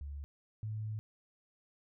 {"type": "tone pair in turn", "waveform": "sine", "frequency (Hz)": [71.2, 108.11], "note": ["C#2", "A2"], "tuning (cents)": [47, -30], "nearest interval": "perfect fifth", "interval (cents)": 723, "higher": "second", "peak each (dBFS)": [-40, -36], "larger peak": "second", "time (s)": [[0.01, 0.24], [0.63, 0.99]], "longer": "second", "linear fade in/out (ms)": 0, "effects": []}